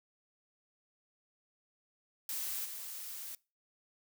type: noise with level steps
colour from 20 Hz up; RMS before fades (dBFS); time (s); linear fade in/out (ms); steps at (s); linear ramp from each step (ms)
blue; -38 / -44; 2.29-3.35; 2; 2.64; 20
effects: noise-tail reverb RT60 0.3 s tail -23 dB re dry